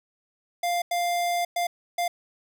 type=tone bursts at uneven times; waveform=square; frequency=698.5 Hz; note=F5; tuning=in tune; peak=-24 dBFS; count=4; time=0.63-0.82 / 0.91-1.45 / 1.56-1.67 / 1.98-2.08 s; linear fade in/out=5 ms; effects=none